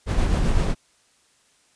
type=noise with tremolo; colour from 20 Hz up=brown; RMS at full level=-18 dBFS; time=0.06-0.75 s; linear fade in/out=50 ms; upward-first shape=sine; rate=7.8 Hz; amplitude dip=35%; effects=white hiss -61 dBFS RMS until 1.75 s + resampled to 22050 Hz